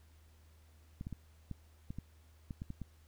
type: clicks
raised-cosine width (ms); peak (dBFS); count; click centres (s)
5; -29; 10; 1.011 / 1.069 / 1.127 / 1.513 / 1.905 / 1.986 / 2.508 / 2.619 / 2.704 / 2.817
effects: added 78 Hz sine -60 dBFS peak until 3.07 s + pink hiss -70 dBFS RMS until 3.07 s